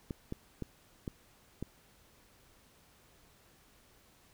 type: clicks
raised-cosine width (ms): 3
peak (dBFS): -24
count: 5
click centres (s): 0.108 / 0.324 / 0.623 / 1.078 / 1.626
effects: pink hiss -64 dBFS RMS until 4.33 s